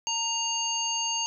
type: harmonic tone with a mistuned harmonic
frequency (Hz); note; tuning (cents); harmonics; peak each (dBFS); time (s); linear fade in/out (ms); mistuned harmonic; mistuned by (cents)
920; A#5; -23; 1 / 3 / 5 / 7; -33 / -31 / -34 / -30; 0.07-1.26; 0; 3; +31
effects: none